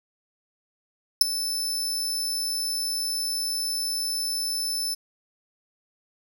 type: tone with ADSR envelope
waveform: sawtooth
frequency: 5274 Hz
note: E8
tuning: in tune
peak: -6 dBFS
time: 1.21-4.95 s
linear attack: 4 ms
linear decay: 14 ms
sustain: -17 dB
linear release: 17 ms
effects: none